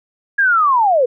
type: linear sweep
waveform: sine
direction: down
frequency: 1664 to 466.2 Hz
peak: -10 dBFS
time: 0.38-1.06 s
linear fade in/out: 10 ms
effects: none